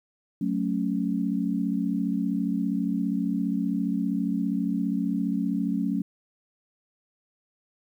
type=chord; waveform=sine; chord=F# minor; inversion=none; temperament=equal; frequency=185 / 220 / 277.2 Hz; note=F#3 / A3 / C#4; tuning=0 / 0 / 0 cents; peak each=-28 dBFS; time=0.41-6.02 s; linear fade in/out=5 ms; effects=10-bit